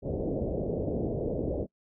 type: low-pass noise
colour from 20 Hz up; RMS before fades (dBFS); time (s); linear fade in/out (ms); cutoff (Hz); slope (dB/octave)
white; -31; 0.02-1.67; 50; 590; 48
effects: noise-tail reverb RT60 0.1 s tail -26 dB re dry